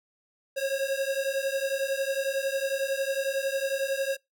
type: beating tone pair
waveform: square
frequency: 538 / 549 Hz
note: C5 / C#5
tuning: +48 / -17 cents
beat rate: 11 Hz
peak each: -30 dBFS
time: 0.56-4.17 s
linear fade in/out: 20 ms
effects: noise-tail reverb RT60 0.2 s tail -25 dB re dry